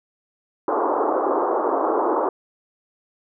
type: band-pass noise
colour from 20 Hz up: pink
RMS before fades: -21 dBFS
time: 0.68-2.29 s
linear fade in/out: 2 ms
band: 310 to 1200 Hz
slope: 48 dB/octave
effects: none